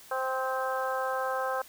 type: harmonic tone with a mistuned harmonic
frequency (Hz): 261.6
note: C4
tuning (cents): 0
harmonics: 2 / 3 / 4 / 5 / 6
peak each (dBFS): -32 / -34 / -35 / -36 / -37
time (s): 0.11-1.62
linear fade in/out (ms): 5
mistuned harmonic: 5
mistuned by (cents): -22
effects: white hiss -52 dBFS RMS until 1.68 s